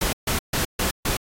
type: noise bursts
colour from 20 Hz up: pink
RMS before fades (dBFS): -23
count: 5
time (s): 0.01-1.17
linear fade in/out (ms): 5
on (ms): 120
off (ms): 140
effects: AAC 48 kbps